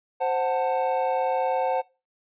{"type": "chord", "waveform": "triangle", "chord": "F# diminished", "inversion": "second", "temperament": "equal with one note detuned", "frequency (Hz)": [523.3, 740, 889.2], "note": ["C5", "F#5", "A5"], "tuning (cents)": [0, 0, 18], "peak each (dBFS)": [-24, -24, -26], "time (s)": [0.2, 1.82], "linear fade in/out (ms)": 20, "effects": ["noise-tail reverb RT60 0.3 s tail -23 dB re dry", "resampled to 8000 Hz"]}